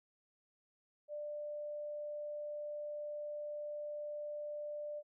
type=tone; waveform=sine; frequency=593 Hz; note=D5; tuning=17 cents sharp; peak=-40 dBFS; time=1.08-5.03 s; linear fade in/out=50 ms; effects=none